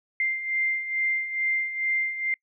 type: beating tone pair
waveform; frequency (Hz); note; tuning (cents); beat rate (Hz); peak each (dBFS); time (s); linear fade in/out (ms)
sine; 2093 / 2095.3; C7 / C7; 0 / +2; 2.3; -31 / -25; 0.2-2.34; 2
effects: noise-tail reverb RT60 0.1 s tail -26 dB re dry